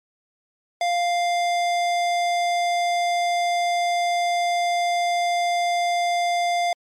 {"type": "tone", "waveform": "square", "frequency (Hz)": 698.5, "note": "F5", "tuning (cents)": 0, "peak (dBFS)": -20, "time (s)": [0.81, 6.73], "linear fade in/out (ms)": 2, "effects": ["low-pass 7000 Hz 12 dB/octave", "MP3 96 kbps"]}